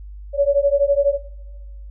sine beating tone pair, 559 / 571 Hz, C#5 / D5, +14 / -49 cents, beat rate 12 Hz, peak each -17 dBFS, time 0.33-1.18 s, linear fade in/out 50 ms, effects noise-tail reverb RT60 1.0 s tail -17 dB re dry + added 50 Hz sine -33 dBFS peak until 1.9 s

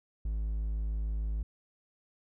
triangle tone, 53.3 Hz, G#1, 46 cents sharp, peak -28 dBFS, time 0.25-1.43 s, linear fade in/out 5 ms, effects none

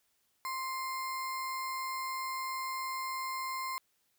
sine tone with sample-and-hold, 1046.5 Hz, C6, in tune, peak -34 dBFS, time 0.45-3.78 s, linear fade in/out 0 ms, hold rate 3150 Hz, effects white hiss -75 dBFS RMS until 4.18 s

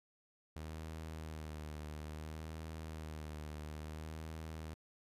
sawtooth tone with vibrato, 77.78 Hz, D#2, in tune, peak -40 dBFS, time 0.56-4.74 s, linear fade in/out 0 ms, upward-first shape sine, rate 0.59 Hz, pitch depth 41 cents each way, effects resampled to 32000 Hz

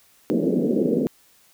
pink band-pass noise, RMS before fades -21 dBFS, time 0.3-1.07 s, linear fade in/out 0 ms, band 180 to 510 Hz, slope 48 dB/octave, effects white hiss -57 dBFS RMS until 1.53 s

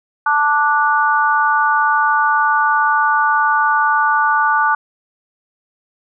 sine chord, D major, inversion second, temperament just, 881 / 1174.7 / 1468.3 Hz, A5 / D6 / F#6, +2 / 0 / -14 cents, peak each -16 dBFS, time 0.26-4.75 s, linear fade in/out 5 ms, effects none

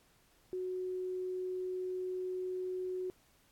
sine tone, 368.5 Hz, F#4, 7 cents flat, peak -35 dBFS, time 0.53-3.1 s, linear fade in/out 0 ms, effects pink hiss -68 dBFS RMS until 3.51 s + AAC 64 kbps

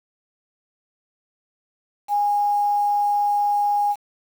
sine tone with quantisation, 821 Hz, G#5, 20 cents flat, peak -17 dBFS, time 2.08-3.96 s, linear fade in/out 50 ms, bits 7, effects none

